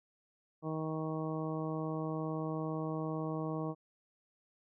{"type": "harmonic tone", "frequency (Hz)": 157.7, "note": "D#3", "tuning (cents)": 24, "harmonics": [1, 2, 3, 4, 5, 6, 7], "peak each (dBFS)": [-38, -39, -42, -44, -48, -50, -46], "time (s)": [0.62, 3.75], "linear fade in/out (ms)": 50, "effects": []}